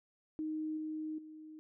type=tone with level steps; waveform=sine; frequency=311.1 Hz; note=D#4; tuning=in tune; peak=-35 / -37 / -48 dBFS; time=0.39-1.59 s; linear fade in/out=0 ms; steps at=0.77 / 1.18 s; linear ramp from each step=5 ms; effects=none